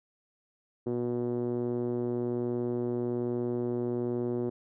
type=tone with low-pass filter; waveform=5% pulse; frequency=121.2 Hz; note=B2; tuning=32 cents flat; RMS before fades=-31 dBFS; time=0.86-4.5 s; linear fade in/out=10 ms; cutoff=350 Hz; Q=2.5; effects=none